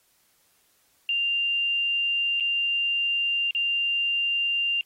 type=tone with dropouts; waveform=sine; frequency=2790 Hz; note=F7; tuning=2 cents flat; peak=-22 dBFS; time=1.09-4.81 s; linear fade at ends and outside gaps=1 ms; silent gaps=2.4-2.406 / 3.509-3.549 s; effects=white hiss -65 dBFS RMS until 4.85 s + AAC 48 kbps